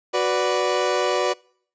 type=chord; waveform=30% pulse; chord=B minor; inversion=second; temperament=equal with one note detuned; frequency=370 / 493.9 / 583.9 Hz; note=F#4 / B4 / D5; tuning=0 / 0 / -10 cents; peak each=-21 dBFS; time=0.13-1.34 s; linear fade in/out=20 ms; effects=noise-tail reverb RT60 0.6 s tail -26 dB re dry + resampled to 16000 Hz